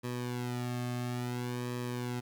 sawtooth tone with flanger, 122.8 Hz, B2, 9 cents flat, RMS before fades -36 dBFS, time 0.03-2.21 s, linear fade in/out 20 ms, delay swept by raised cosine 1.4 to 2.1 ms, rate 0.58 Hz, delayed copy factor -0.95, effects 11-bit

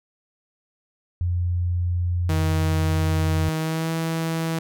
sine tone, 88 Hz, F2, 14 cents sharp, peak -20 dBFS, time 1.21-3.49 s, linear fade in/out 0 ms
sawtooth tone with pitch glide, 158.4 to 163.14 Hz, D#3 to E3, +31 to -18 cents, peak -19 dBFS, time 2.29-4.59 s, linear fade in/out 5 ms, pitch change +51 cents, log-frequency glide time 3.58-3.91 s
effects none

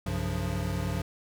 square tone cluster, 62.2 / 95.9 / 136.4 / 176.7 Hz, B1 / G2 / C#3 / F3, +13 / -37 / -28 / +21 cents, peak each -37 / -33 / -36 / -35 dBFS, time 0.06-1.02 s, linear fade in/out 5 ms, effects none

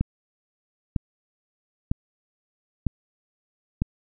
click train, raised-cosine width 5 ms, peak -10 dBFS, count 5, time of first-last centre 0.01-3.82 s, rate 1.05 Hz, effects none

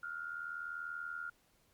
sine tone with amplitude modulation, 1411 Hz, F6, 17 cents sharp, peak -36 dBFS, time 0.03-1.3 s, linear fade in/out 5 ms, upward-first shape sine, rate 80.3 Hz, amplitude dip 75%, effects pink hiss -71 dBFS RMS until 1.73 s + MP3 96 kbps

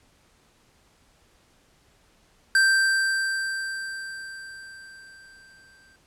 square tone with exponential decay, 1568 Hz, G6, in tune, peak -16 dBFS, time 2.55-5.96 s, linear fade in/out 2 ms, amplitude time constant 740 ms, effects pink hiss -61 dBFS RMS until 6.06 s + low-pass 10000 Hz 12 dB/octave

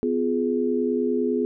sine chord, F diminished, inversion second, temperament just, 251.4 / 349.2 / 419.1 Hz, Cb4 / F4 / Ab4, +31 / 0 / +16 cents, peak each -24 / -27 / -24 dBFS, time 0.03-1.45 s, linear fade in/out 0 ms, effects none

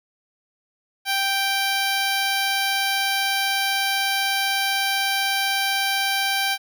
10% pulse tone, 784 Hz, G5, in tune, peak -12 dBFS, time 1.05-6.58 s, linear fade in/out 50 ms, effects none

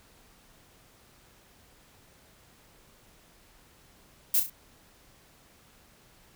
violet noise with echo, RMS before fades -23 dBFS, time 4.34-4.4 s, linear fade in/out 5 ms, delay 33 ms, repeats 3, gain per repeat -7 dB, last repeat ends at 4.499 s, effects pink hiss -59 dBFS RMS until 6.35 s

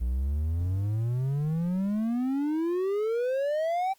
triangle exponential sweep, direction up, 58.1 to 784 Hz, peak -23 dBFS, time 0-3.94 s, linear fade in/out 20 ms, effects white hiss -64 dBFS RMS until 3.98 s + Opus 32 kbps

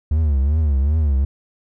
triangle tone with vibrato, 73 Hz, D2, 10 cents flat, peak -12 dBFS, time 0.11-1.25 s, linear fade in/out 5 ms, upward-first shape triangle, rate 2.6 Hz, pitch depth 190 cents each way, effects none

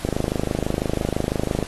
click train, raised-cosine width 2 ms, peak -8 dBFS, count 42, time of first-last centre 0.05-1.627 s, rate 26 Hz, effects pink hiss -37 dBFS RMS until 1.67 s + AAC 32 kbps

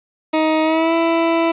20% pulse tone with pitch glide, 314.2 to 331.5 Hz, D#4 to E4, +17 to +10 cents, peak -9 dBFS, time 0.33-1.52 s, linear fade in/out 10 ms, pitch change +93 cents, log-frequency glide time 0.63-0.94 s, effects resampled to 8000 Hz + 7-bit

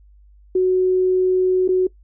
sine tone with dropouts, 370 Hz, F#4, in tune, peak -13 dBFS, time 0.55-1.87 s, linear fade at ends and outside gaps 5 ms, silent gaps 1.679-1.688 s, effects noise-tail reverb RT60 0.1 s tail -20 dB re dry + added 50 Hz sine -46 dBFS peak until 2.03 s

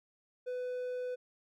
triangle tone, 499.4 Hz, B4, 19 cents sharp, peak -33 dBFS, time 0.46-1.16 s, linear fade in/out 20 ms, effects none

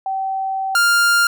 sine / 45% pulse tone pair in turn, 770 / 1400 Hz, G5 / F6, -31 / +4 cents, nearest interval minor seventh, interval 1035 cents, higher second, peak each -19 / -12 dBFS, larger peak second, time 0.06-0.75 / 0.75-1.27 s, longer first, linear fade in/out 2 ms, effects none

